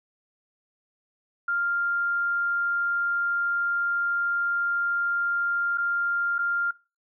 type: tone with dropouts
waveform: sine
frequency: 1396.9 Hz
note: F6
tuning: in tune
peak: -23 dBFS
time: 1.48-6.71 s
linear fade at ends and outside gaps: 5 ms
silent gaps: 5.775-5.781 / 6.383-6.389 s
effects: noise-tail reverb RT60 0.3 s tail -21 dB re dry